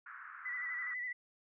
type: band-pass noise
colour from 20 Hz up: white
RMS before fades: -50 dBFS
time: 0.06-0.94 s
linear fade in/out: 5 ms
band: 1200 to 1700 Hz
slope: 48 dB/octave
type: tone with vibrato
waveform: sine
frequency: 1975.5 Hz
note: B6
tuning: in tune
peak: -37 dBFS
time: 0.45-1.13 s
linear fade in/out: 10 ms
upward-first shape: square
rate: 12 Hz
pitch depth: 30 cents each way
effects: none